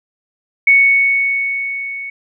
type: tone with level ramp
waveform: sine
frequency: 2219 Hz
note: C#7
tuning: 1 cent sharp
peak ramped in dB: -5 to -24 dBFS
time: 0.67-2.1 s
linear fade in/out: 5 ms
effects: none